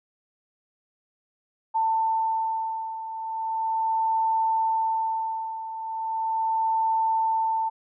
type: beating tone pair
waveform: sine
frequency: 892 / 892.38 Hz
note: A5 / A5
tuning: +23 / +24 cents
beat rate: 0.38 Hz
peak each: -24 / -29 dBFS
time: 1.74-7.7 s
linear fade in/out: 20 ms
effects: none